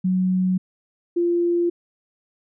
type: tone pair in turn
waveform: sine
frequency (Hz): 185 / 345.7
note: F#3 / F4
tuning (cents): 0 / -18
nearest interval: major seventh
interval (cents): 1082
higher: second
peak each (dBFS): -17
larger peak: neither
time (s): 0.04-0.58 / 1.16-1.7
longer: neither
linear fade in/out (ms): 10
effects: none